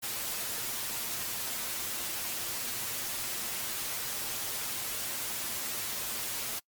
white noise with comb filter, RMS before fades -35 dBFS, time 0.02-6.6 s, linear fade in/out 20 ms, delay 8.6 ms, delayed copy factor +0.6, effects noise-tail reverb RT60 0.1 s tail -25 dB re dry + MP3 96 kbps

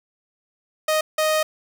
sawtooth tone bursts at uneven times, 622.3 Hz, D#5, in tune, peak -14 dBFS, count 2, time 0.88-1.01 / 1.18-1.43 s, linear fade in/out 5 ms, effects 9-bit

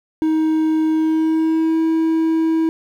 triangle tone with pitch glide, 315.3 to 323.2 Hz, D#4 to E4, +23 to -34 cents, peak -12 dBFS, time 0.22-2.69 s, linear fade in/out 0 ms, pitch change +43 cents, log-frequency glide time 0.88-1.78 s, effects 8-bit

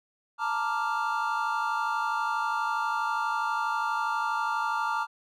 triangle chord, Bb major seventh, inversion third, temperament equal, 880 / 932.3 / 1174.7 / 1396.9 Hz, A5 / Bb5 / D6 / F6, 0 / 0 / 0 / 0 cents, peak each -30 dBFS, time 0.38-5.07 s, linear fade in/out 50 ms, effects none

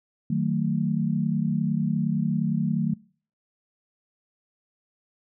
sine chord, D# diminished, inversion none, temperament just, 155.56 / 186.68 / 224 Hz, D#3 / F#3 / A3, 0 / +16 / +31 cents, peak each -26 dBFS, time 0.3-2.94 s, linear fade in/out 5 ms, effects noise-tail reverb RT60 0.5 s tail -26 dB re dry

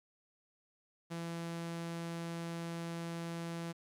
sawtooth tone, 168.1 Hz, E3, 34 cents sharp, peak -35 dBFS, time 1.1-3.73 s, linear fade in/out 20 ms, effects low-pass 11000 Hz 12 dB/octave + 12-bit

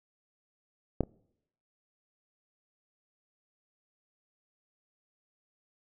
clicks, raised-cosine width 2 ms, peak -12 / -25 dBFS, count 2, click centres 1.007 / 1.035 s, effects noise-tail reverb RT60 0.8 s tail -26 dB re dry

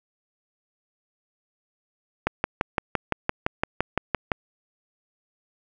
click train, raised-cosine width 0.5 ms, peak -6 dBFS, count 13, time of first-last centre 2.27-4.318 s, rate 5.86 Hz, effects none

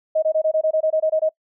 sine tone bursts, 629 Hz, D#5, 19 cents sharp, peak -15 dBFS, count 12, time 0.15-1.292 s, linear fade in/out 10 ms, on 75 ms, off 22 ms, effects noise-tail reverb RT60 0.1 s tail -24 dB re dry

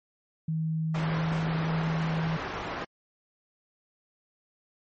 sine tone with pitch glide, 159.5 to 161.54 Hz, D#3 to E3, +43 to -35 cents, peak -26 dBFS, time 0.48-2.37 s, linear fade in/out 5 ms, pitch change +22 cents, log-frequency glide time 0.92-1.29 s
white low-pass noise, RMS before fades -35 dBFS, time 0.94-2.85 s, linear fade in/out 10 ms, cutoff 1400 Hz, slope 12 dB/octave
effects MP3 32 kbps

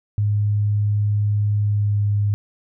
sine tone with pitch glide, 103.83 to 102.76 Hz, G#2 to G#2, 0 to -18 cents, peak -16 dBFS, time 0.18-2.34 s, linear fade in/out 0 ms, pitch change -18 cents, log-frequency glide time 1.61-2.05 s, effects none

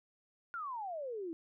sine exponential sweep, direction down, 1438 to 316.8 Hz, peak -38 dBFS, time 0.54-1.33 s, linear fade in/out 0 ms, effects none

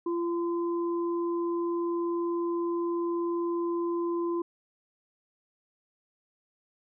sine tone pair together, 342.6 / 1026 Hz, F4 / C6, -33 / -34 cents, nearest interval octave + perfect fifth, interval 1899 cents, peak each -27 / -37 dBFS, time 0.06-4.42 s, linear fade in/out 5 ms, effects none

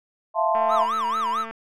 sine chord, F major seventh, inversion third, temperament equal, 659.3 / 698.5 / 880 / 1046.5 Hz, E5 / F5 / A5 / C6, 0 / 0 / 0 / 0 cents, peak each -23 / -26 / -24 / -24 dBFS, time 0.34-0.87 s, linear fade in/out 50 ms
click train, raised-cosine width 0.5 ms, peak -22 dBFS, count 217, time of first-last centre 0.55-1.51 s, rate 225 Hz
triangle tone with vibrato, 1114 Hz, C#6, 8 cents sharp, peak -20 dBFS, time 0.68-1.46 s, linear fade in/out 50 ms, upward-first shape sine, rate 4.5 Hz, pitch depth 290 cents each way
effects none

